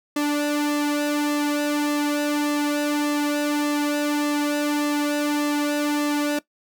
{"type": "tone with flanger", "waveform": "sawtooth", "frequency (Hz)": 293.7, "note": "D4", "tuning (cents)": 0, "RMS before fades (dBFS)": -22, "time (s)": [0.16, 6.39], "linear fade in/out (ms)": 5, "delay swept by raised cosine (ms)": [1.3, 2.5], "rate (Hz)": 1.7, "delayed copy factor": -0.7, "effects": ["noise-tail reverb RT60 0.1 s tail -18 dB re dry"]}